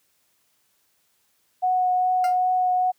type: tone with vibrato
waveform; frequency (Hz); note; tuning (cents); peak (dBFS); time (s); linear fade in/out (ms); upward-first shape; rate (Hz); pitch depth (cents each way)
sine; 734; F#5; -14; -18; 1.62-2.92; 20; triangle; 2.5; 11
type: tone with exponential decay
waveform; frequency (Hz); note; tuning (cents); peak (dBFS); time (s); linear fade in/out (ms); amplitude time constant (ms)
20% pulse; 698.5; F5; 0; -22; 2.24-2.39; 2; 32
effects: white hiss -67 dBFS RMS until 2.98 s + high-pass 60 Hz 12 dB/octave